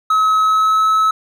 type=tone with pitch glide; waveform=triangle; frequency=1283 to 1294.9 Hz; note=E6 to E6; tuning=-47 to -31 cents; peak=-9 dBFS; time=0.1-1.11 s; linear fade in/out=5 ms; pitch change=+16 cents; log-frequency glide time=0.41-0.85 s; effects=none